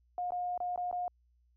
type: tone with dropouts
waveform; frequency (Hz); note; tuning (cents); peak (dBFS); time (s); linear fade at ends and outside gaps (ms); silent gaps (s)
sine; 715; F5; +41; -32; 0.18-1.08; 1; 0.306-0.32 / 0.577-0.603 / 0.76-0.776 / 0.913-0.927
effects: added 60 Hz sine -66 dBFS peak until 1.56 s